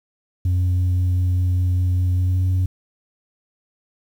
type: tone with pitch glide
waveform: sine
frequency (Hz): 90.5 to 92.24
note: F#2 to F#2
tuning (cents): -38 to -5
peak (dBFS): -13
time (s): 0.45-2.66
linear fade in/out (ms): 5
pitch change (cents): +33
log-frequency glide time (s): 2.15-2.46
effects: tanh soft clip ceiling -15 dBFS + 8-bit